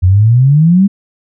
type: exponential sweep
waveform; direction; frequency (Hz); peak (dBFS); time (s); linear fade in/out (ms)
sine; up; 87.31 to 203.7; -4; 0.02-0.88; 20
effects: none